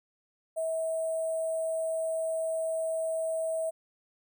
sine tone with sample-and-hold, 648 Hz, E5, 30 cents flat, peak -28 dBFS, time 0.56-3.71 s, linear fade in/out 20 ms, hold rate 8820 Hz, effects none

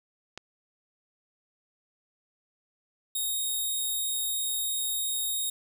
click, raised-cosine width 0.2 ms, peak -21 dBFS, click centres 0.376 s
5% pulse tone, 3729 Hz, A#7, in tune, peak -20 dBFS, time 3.15-5.5 s, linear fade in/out 5 ms
effects none

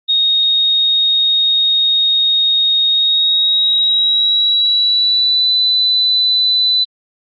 sine tone with pitch glide, 3729 to 3997 Hz, A#7 to B7, 0 to +20 cents, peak -10 dBFS, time 0.08-6.85 s, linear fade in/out 20 ms, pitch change +120 cents, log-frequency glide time 2.89-5.52 s, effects Opus 32 kbps

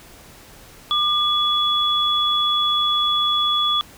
sine tone pair together, 1200 / 3396 Hz, D6 / G#7, +37 / +38 cents, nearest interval octave + tritone, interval 1801 cents, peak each -21 / -18 dBFS, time 0.91-3.81 s, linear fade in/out 0 ms, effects pink hiss -45 dBFS RMS until 3.97 s

